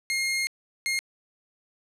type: tone bursts at uneven times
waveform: sawtooth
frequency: 2136 Hz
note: C7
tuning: 35 cents sharp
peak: -21 dBFS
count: 2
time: 0.1-0.47 / 0.86-0.99 s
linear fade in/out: 0 ms
effects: low-pass 11000 Hz 12 dB/octave